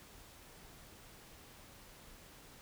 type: silence
effects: pink hiss -57 dBFS RMS until 2.61 s